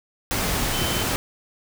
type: tone in noise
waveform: sine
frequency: 3065 Hz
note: G7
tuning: 40 cents flat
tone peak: -30 dBFS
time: 0.73-1.03 s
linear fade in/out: 0 ms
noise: pink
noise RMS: -24 dBFS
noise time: 0.31-1.16 s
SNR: -9 dB
effects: none